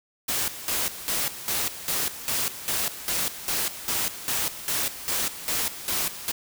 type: noise with tremolo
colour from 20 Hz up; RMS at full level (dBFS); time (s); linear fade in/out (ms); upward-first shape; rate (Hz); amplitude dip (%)
white; -26; 0.28-6.32; 10; square; 2.5; 75
effects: none